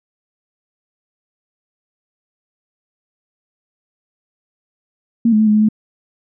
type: tone with pitch steps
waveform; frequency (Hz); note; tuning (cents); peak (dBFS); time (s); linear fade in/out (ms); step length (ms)
sine; 231.1 / 213.9 / 217.8 / 211.4 / 213.6 / 215.6; A#3 / A3 / A3 / G#3 / G#3 / A3; -15 / -49 / -17 / +31 / +49 / -35; -9; 5.25-5.688; 5; 73
effects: none